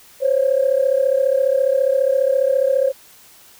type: tone pair together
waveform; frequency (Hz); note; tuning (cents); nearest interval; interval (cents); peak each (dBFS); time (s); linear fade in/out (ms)
sine; 519.7 / 554.4; C5 / C#5; -12 / 0; minor second; 112; -16; 0.2-2.93; 50
effects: tanh soft clip ceiling -6 dBFS + white hiss -47 dBFS RMS until 3.59 s